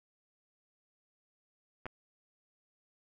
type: clicks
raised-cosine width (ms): 0.5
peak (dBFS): -26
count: 2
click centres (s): 1.857 / 1.865
effects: none